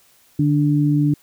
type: tone pair together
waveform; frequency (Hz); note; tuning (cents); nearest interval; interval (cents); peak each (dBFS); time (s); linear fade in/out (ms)
sine; 148.19 / 292.8; D3 / D4; +16 / -5; octave; 1179; -16 / -17; 0.39-1.14; 5
effects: white hiss -55 dBFS RMS until 1.22 s